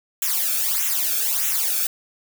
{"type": "noise with flanger", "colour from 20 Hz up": "blue", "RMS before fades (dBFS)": -22, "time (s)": [0.22, 1.87], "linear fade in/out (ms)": 2, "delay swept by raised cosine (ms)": [0.21, 1.03], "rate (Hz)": 1.6, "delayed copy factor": -0.85, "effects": []}